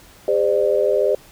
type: tone cluster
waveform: sine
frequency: 404.7 / 518 / 599 Hz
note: G#4 / C5 / D5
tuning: -45 / -17 / +34 cents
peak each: -19 dBFS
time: 0.28-1.15 s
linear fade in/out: 2 ms
effects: pink hiss -47 dBFS RMS until 1.31 s